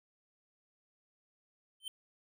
square tone with exponential growth, 3100 Hz, G7, 20 cents flat, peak -35 dBFS, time 1.8-1.88 s, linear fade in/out 2 ms, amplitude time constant 17 ms, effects none

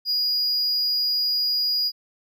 triangle tone, 4886 Hz, D#8, 32 cents flat, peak -19 dBFS, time 0.05-1.92 s, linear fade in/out 50 ms, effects none

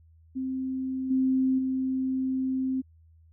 sine tone with level steps, 261.6 Hz, C4, in tune, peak -28 / -21 / -25 dBFS, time 0.35-2.82 s, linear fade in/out 20 ms, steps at 1.1 / 1.58 s, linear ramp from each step 10 ms, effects added 81 Hz sine -54 dBFS peak until 3.32 s

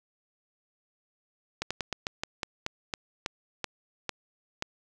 slowing click train, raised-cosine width 0.2 ms, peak -13 dBFS, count 13, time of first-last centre 1.62-4.624 s, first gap 86 ms, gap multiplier 1.18, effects none

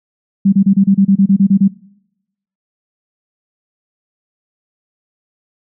sine tone bursts, 196 Hz, G3, in tune, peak -6 dBFS, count 12, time 0.45-1.681 s, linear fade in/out 10 ms, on 76 ms, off 29 ms, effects noise-tail reverb RT60 0.9 s tail -23 dB re dry

